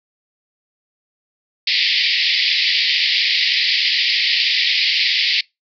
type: band-pass noise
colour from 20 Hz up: white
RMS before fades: -17 dBFS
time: 1.67-5.41 s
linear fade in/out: 5 ms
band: 1900 to 5000 Hz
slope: 96 dB/octave
effects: noise-tail reverb RT60 0.2 s tail -25 dB re dry